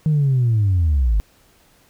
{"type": "linear sweep", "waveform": "sine", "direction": "down", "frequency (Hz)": [158, 48.01], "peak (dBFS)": -12, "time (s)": [0.06, 1.2], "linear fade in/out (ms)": 0, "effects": ["tanh soft clip ceiling -11 dBFS", "pink hiss -55 dBFS RMS until 1.89 s"]}